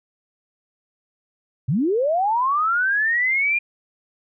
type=linear sweep; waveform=sine; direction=up; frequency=110 to 2425 Hz; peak=-17 dBFS; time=1.68-3.59 s; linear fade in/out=10 ms; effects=none